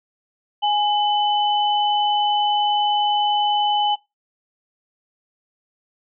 sine tone pair together, 830.6 / 3010 Hz, G#5 / F#7, 0 / +29 cents, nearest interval octave + minor seventh, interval 2229 cents, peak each -17 / -22 dBFS, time 0.62-3.96 s, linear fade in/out 20 ms, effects noise-tail reverb RT60 0.2 s tail -19 dB re dry

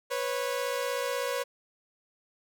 sawtooth tone pair together, 492.8 / 549 Hz, B4 / C#5, -4 / -17 cents, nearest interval major second, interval 187 cents, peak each -28 dBFS, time 0.1-1.44 s, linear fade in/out 20 ms, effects none

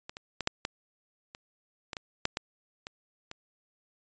clicks, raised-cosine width 0.2 ms, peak -22 / -24 / -15 / -8 / -14 / -26 / -19 / -19 / -9 / -14 / -22 / -23 dBFS, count 12, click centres 0.095 / 0.169 / 0.407 / 0.474 / 0.651 / 1.349 / 1.932 / 1.968 / 2.254 / 2.371 / 2.869 / 3.314 s, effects resampled to 16000 Hz

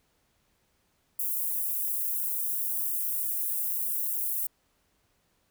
white high-pass noise, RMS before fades -30 dBFS, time 1.19-4.47 s, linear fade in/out 5 ms, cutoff 11000 Hz, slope 24 dB/octave, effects pink hiss -71 dBFS RMS until 5.5 s

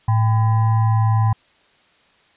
sine tone with frequency modulation, 110 Hz, A2, in tune, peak -13 dBFS, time 0.08-1.33 s, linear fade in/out 5 ms, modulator 899 Hz, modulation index 0.44, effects white hiss -56 dBFS RMS until 2.36 s + resampled to 8000 Hz

